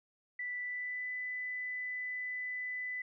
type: tone with pitch glide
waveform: sine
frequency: 1975.5 to 1998.5 Hz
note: B6 to B6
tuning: 0 to +20 cents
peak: -36 dBFS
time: 0.39-3.02 s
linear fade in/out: 5 ms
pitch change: +20 cents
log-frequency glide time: 0.6-1.1 s
effects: none